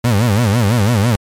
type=tone with vibrato; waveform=30% pulse; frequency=110 Hz; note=A2; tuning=in tune; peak=-8 dBFS; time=0.04-1.16 s; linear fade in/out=5 ms; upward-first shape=sine; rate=6 Hz; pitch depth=210 cents each way; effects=MP3 64 kbps